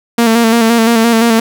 sawtooth tone with vibrato, 229.3 Hz, A#3, 28 cents flat, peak -3 dBFS, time 0.18-1.4 s, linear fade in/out 5 ms, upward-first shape square, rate 5.8 Hz, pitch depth 36 cents each way, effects none

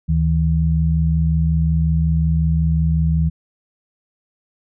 sine tone pair together, 74.51 / 160 Hz, D2 / D#3, +26 / +49 cents, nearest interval octave + minor second, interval 1323 cents, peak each -17 / -16 dBFS, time 0.08-3.3 s, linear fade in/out 20 ms, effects none

